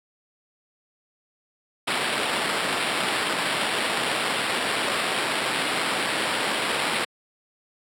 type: noise with sample-and-hold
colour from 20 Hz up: white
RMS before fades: -25 dBFS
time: 1.87-7.05 s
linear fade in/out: 10 ms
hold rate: 6300 Hz
effects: high-pass 200 Hz 12 dB/octave + low-pass 11000 Hz 12 dB/octave